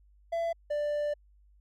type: tone pair in turn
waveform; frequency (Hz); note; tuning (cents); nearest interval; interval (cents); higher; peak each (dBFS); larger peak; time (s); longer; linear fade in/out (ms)
triangle; 671 / 589.8; E5 / D5; +31 / +7; major second; 224; first; -26; neither; 0.32-0.53 / 0.7-1.14; second; 10
effects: added 50 Hz sine -58 dBFS peak until 1.6 s